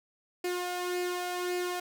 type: tone with flanger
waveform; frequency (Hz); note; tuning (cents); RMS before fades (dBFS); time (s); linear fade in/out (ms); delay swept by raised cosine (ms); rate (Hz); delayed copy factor
sawtooth; 357.8; F4; +42; -33; 0.44-1.8; 5; 0.41 to 1.33; 1.8; +0.5
effects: none